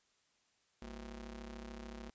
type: ring-modulated tone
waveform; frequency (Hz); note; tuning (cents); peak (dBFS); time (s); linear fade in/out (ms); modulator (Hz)
sawtooth; 143.2; D3; -43; -39; 0.82-2.1; 0; 88.4
effects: white hiss -75 dBFS RMS until 2.14 s + resampled to 16000 Hz